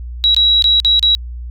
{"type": "tone with dropouts", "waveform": "sine", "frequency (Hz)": 3879, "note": "B7", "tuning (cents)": -32, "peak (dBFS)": -8, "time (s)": [0.24, 1.15], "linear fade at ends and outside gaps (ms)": 0, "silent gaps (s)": [[0.346, 0.365], [0.623, 0.642], [0.801, 0.848], [0.994, 1.028]], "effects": ["added 60 Hz sine -24 dBFS peak until 1.5 s"]}